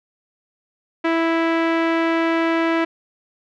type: tone with low-pass filter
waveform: sawtooth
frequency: 329.6 Hz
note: E4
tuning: in tune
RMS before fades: -19 dBFS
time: 1.04-2.85 s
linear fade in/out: 10 ms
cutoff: 2200 Hz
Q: 1.5
effects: none